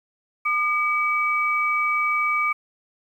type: tone pair together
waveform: sine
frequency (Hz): 1210.3 / 2283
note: D#6 / D7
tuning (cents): -48 / -50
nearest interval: major seventh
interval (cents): 1098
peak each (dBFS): -22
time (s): 0.45-2.53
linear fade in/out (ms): 10
effects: 9-bit